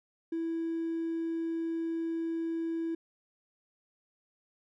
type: tone with hard clipping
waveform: triangle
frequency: 329.6 Hz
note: E4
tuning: in tune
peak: -31 dBFS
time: 0.32-2.95 s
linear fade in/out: 5 ms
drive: 4 dB
effects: none